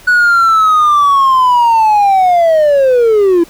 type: linear sweep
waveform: triangle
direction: down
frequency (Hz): 1480 to 330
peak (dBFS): -3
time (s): 0.07-3.44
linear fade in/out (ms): 10
effects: tanh soft clip ceiling 0 dBFS + pink hiss -39 dBFS RMS until 3.49 s